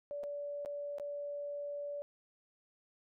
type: tone with dropouts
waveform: sine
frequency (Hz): 577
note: D5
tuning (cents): -31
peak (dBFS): -38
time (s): 0.11-2.02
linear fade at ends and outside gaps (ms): 0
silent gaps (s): 0.234-0.238 / 0.649-0.659 / 0.984-0.998
effects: none